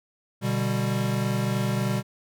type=chord; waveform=square; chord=G major; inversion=first; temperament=equal; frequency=123.47 / 146.83 / 196 Hz; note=B2 / D3 / G3; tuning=0 / 0 / 0 cents; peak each=-27 / -32 / -28 dBFS; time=0.41-2.03 s; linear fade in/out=50 ms; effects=none